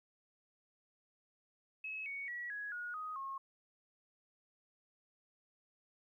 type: tone with pitch steps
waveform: sine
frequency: 2576 / 2230 / 1929.8 / 1670.3 / 1445.7 / 1251.3 / 1083.1 Hz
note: E7 / C#7 / B6 / G#6 / F#6 / D#6 / C#6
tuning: -41 / +10 / -41 / +9 / -41 / +9 / -40 cents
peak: -40 dBFS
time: 1.84-3.38 s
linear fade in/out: 5 ms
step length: 220 ms
effects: 13-bit